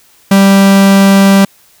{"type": "tone", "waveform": "45% pulse", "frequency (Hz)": 196, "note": "G3", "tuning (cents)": 0, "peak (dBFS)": -3, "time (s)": [0.31, 1.45], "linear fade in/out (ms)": 5, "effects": ["white hiss -46 dBFS RMS until 1.8 s"]}